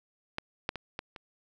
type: clicks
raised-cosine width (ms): 0.3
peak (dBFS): -16 / -13 / -21 / -19 / -27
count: 5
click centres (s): 0.384 / 0.691 / 0.757 / 0.991 / 1.162
effects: none